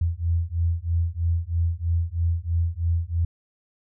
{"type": "beating tone pair", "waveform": "sine", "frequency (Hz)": [82.9, 86], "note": ["E2", "F2"], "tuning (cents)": [10, -26], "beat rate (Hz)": 3.1, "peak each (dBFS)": -24, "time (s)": [0.01, 3.25], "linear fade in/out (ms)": 5, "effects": []}